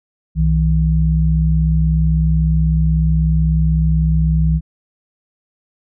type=tone pair together; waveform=sine; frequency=63.3 / 159.51 Hz; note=B1 / D#3; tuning=+43 / +43 cents; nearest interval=octave + major third; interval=1600 cents; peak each=-14 dBFS; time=0.35-4.61 s; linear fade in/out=50 ms; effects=none